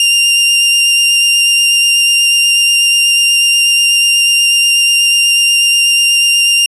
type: tone with vibrato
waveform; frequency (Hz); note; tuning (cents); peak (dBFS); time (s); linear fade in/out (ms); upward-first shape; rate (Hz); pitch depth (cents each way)
sawtooth; 2791; F7; -2; -4; 0-6.66; 2; triangle; 8.2; 12
effects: resampled to 24000 Hz